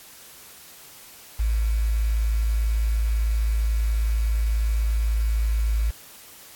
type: tone with quantisation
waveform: sine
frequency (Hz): 54.6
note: A1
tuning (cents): -13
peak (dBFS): -19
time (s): 1.39-5.91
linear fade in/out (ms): 10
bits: 7
effects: white hiss -46 dBFS RMS until 6.55 s + AAC 64 kbps